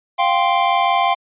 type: chord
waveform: square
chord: F suspended second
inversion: none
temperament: equal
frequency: 698.5 / 784 / 1046.5 Hz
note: F5 / G5 / C6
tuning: 0 / 0 / 0 cents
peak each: -19 dBFS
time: 0.18-1.15 s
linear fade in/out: 20 ms
effects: resampled to 8000 Hz